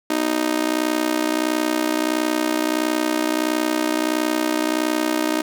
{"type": "tone with amplitude modulation", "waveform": "sawtooth", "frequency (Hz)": 310.7, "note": "D#4", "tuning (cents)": -2, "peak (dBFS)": -11, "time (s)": [0.1, 5.42], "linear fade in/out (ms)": 5, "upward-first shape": "sine", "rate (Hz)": 61.5, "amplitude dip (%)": 90, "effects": []}